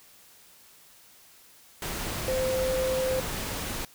sine tone in noise, 519 Hz, C5, 14 cents flat, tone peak -25 dBFS, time 2.28-3.2 s, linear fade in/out 2 ms, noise pink, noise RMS -33 dBFS, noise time 1.82-3.85 s, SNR +5 dB, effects white hiss -55 dBFS RMS until 3.94 s

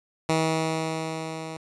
10% pulse tone with level ramp, 160.2 Hz, E3, 49 cents flat, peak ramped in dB -12 to -26 dBFS, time 0.29-1.57 s, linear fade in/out 2 ms, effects resampled to 22050 Hz

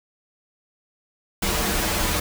pink noise with comb filter, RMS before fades -23 dBFS, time 1.42-2.2 s, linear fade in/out 5 ms, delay 7.6 ms, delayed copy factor -0.85, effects none

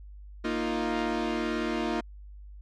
sawtooth chord, Bb suspended fourth, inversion none, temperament equal, 233.1 / 311.1 / 349.2 Hz, Bb3 / Eb4 / F4, 0 / 0 / 0 cents, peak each -28 dBFS, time 0.44-2.01 s, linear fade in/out 10 ms, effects added 50 Hz sine -43 dBFS peak until 2.61 s + low-pass 4000 Hz 12 dB/octave

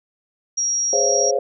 sine tone, 5660 Hz, F8, 22 cents sharp, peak -18 dBFS, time 0.57-1.31 s, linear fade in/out 10 ms
sine chord, Db major seventh, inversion second, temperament just, 415.8 / 519.7 / 554.4 / 693 Hz, Ab4 / C5 / Db5 / F5, +2 / -12 / 0 / -14 cents, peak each -23 / -22 / -21 / -25 dBFS, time 0.93-1.39 s, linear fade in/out 2 ms
effects none

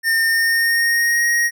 square tone with pitch glide, 1816 to 1880 Hz, A#6 to A#6, -46 to +14 cents, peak -15 dBFS, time 0.03-1.51 s, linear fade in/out 50 ms, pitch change +60 cents, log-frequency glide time 0.26-1.25 s, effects none

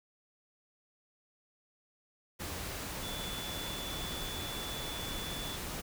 sine tone in noise, 3459 Hz, A7, 30 cents flat, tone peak -42 dBFS, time 3.02-5.57 s, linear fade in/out 20 ms, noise pink, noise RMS -40 dBFS, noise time 2.39-5.82 s, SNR -5 dB, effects none

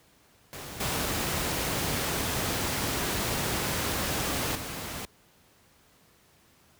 pink noise with level steps, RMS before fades -40 / -29 / -36 dBFS, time 0.53-5.05 s, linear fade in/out 0 ms, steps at 0.8 / 4.55 s, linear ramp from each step 5 ms, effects pink hiss -61 dBFS RMS until 6.79 s + high-pass 60 Hz 12 dB/octave

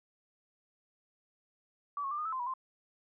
sine tone with pitch steps, 1150 / 1094 / 1185 / 1226 / 1309 / 1038 / 969 / 1046 Hz, D6 / C#6 / D6 / D#6 / E6 / C6 / B5 / C6, -37 / -23 / +15 / -26 / -13 / -14 / -33 / -1 cents, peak -33 dBFS, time 1.97-2.538 s, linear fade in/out 2 ms, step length 71 ms, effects none

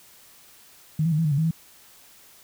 sine tone with pitch steps, 155.3 / 166.9 / 151.9 / 164.4 / 151 / 138.9 / 159.4 / 163.4 Hz, D#3 / E3 / D#3 / E3 / D3 / C#3 / D#3 / E3, -3 / +22 / -41 / -4 / +48 / +4 / +42 / -15 cents, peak -19 dBFS, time 0.99-1.51 s, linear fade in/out 5 ms, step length 65 ms, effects white hiss -52 dBFS RMS until 2.43 s

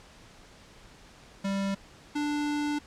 square tone pair in turn, 196.5 / 294.4 Hz, G3 / D4, +4 / +4 cents, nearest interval perfect fifth, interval 700 cents, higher second, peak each -28 dBFS, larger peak neither, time 1.44-1.75 / 2.15-2.79 s, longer second, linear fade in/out 10 ms, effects pink hiss -53 dBFS RMS until 2.86 s + low-pass 7000 Hz 12 dB/octave

